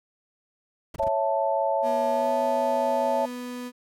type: noise bursts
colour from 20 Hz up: brown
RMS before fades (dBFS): -35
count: 4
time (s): 0.94-1.084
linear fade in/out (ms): 5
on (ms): 21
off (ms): 20
type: chord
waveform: sine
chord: A major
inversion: first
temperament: equal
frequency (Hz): 554.4 / 659.3 / 880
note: C#5 / E5 / A5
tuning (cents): 0 / 0 / 0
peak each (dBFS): -26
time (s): 0.99-3.26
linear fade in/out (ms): 10
type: tone with pitch glide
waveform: 35% pulse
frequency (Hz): 240.2 to 247.1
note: B3 to B3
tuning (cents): -48 to +1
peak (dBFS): -31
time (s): 1.82-3.72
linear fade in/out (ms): 50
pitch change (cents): +49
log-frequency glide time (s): 2.09-2.34
effects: none